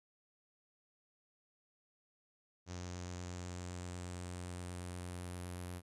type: tone with low-pass filter sweep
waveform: sawtooth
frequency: 89.2 Hz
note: F2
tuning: 37 cents sharp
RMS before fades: -45 dBFS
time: 2.66-5.82 s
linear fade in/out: 50 ms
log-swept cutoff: 6300 to 11000 Hz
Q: 4
effects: none